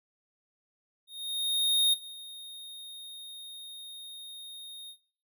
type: tone with ADSR envelope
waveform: square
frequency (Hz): 3706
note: A#7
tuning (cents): -11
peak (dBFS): -21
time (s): 1.07-4.97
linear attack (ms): 860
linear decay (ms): 16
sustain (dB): -21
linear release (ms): 79
effects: noise-tail reverb RT60 0.5 s tail -17 dB re dry